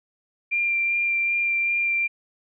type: tone with vibrato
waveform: sine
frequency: 2379 Hz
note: D7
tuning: 22 cents sharp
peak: -20 dBFS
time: 0.51-2.08 s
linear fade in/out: 20 ms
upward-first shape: sine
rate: 2.6 Hz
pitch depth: 12 cents each way
effects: none